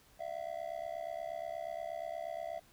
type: tone with amplitude modulation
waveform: triangle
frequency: 668 Hz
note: E5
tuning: 23 cents sharp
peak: -32 dBFS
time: 0.19-2.6 s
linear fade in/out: 20 ms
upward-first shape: sine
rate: 68.4 Hz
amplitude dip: 100%
effects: pink hiss -64 dBFS RMS until 2.72 s